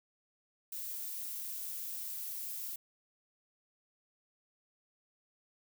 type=noise; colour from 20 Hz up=violet; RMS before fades=-41 dBFS; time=0.72-2.76 s; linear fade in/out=5 ms; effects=none